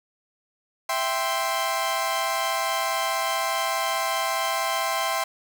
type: chord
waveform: sawtooth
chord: C major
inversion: first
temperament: equal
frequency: 659.3 / 784 / 1046.5 Hz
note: E5 / G5 / C6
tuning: 0 / 0 / 0 cents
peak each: -25 / -25 / -23 dBFS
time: 0.89-5.24 s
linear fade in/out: 5 ms
effects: 7-bit